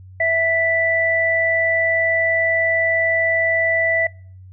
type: tone pair together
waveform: sine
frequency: 658.5 / 1975.5 Hz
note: E5 / B6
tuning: -2 / 0 cents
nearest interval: octave + perfect fifth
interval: 1902 cents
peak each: -19 / -17 dBFS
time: 0.2-4.07 s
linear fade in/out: 5 ms
effects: noise-tail reverb RT60 0.5 s tail -25 dB re dry + added 93 Hz sine -38 dBFS peak until 4.52 s